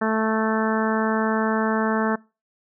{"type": "harmonic tone", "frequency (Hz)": 219.9, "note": "A3", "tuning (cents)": -1, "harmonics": [1, 2, 3, 4, 5, 6, 7, 8], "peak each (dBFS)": [-23, -26, -28, -29, -30, -31, -31, -32], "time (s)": [0.01, 2.16], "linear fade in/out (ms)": 10, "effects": ["noise-tail reverb RT60 0.3 s tail -24 dB re dry"]}